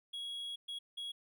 triangle tone bursts at uneven times, 3322 Hz, G#7, in tune, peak -38 dBFS, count 3, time 0.13-0.56 / 0.68-0.79 / 0.97-1.12 s, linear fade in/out 10 ms, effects none

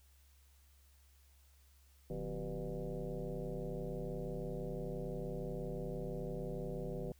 sine tone with frequency modulation, 174.61 Hz, F3, in tune, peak -38 dBFS, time 2.1-7.12 s, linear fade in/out 2 ms, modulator 106 Hz, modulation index 3.8, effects added 68 Hz sine -63 dBFS peak until 7.19 s + white hiss -71 dBFS RMS until 7.19 s

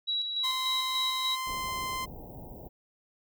sine tone with tremolo, 3895 Hz, B7, 25 cents flat, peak -27 dBFS, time 0.07-1.36 s, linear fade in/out 20 ms, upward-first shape square, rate 3.4 Hz, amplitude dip 40%
sawtooth tone, 1039 Hz, C6, 12 cents flat, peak -28 dBFS, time 0.43-2.06 s, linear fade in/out 20 ms
pink band-stop noise, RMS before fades -44 dBFS, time 1.46-2.69 s, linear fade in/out 20 ms, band 900 to 15000 Hz, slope 96 dB/octave
effects none

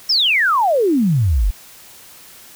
sine exponential sweep, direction down, 5588 to 41.06 Hz, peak -12 dBFS, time 0.09-1.51 s, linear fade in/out 10 ms, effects white hiss -42 dBFS RMS until 2.55 s

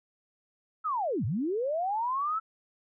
sine linear two-way sweep, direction down then up, 1336 to 92.5 to 1336 Hz, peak -27 dBFS, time 0.84-2.4 s, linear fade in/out 20 ms, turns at 1.25 s, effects none

